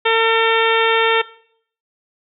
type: harmonic tone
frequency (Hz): 452.2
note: A4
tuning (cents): +47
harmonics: 1 / 2 / 3 / 4 / 5 / 6 / 7 / 8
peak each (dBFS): -16 / -19 / -21 / -22 / -23 / -24 / -24 / -25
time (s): 0.05-1.22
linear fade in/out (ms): 10
effects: noise-tail reverb RT60 0.6 s tail -19 dB re dry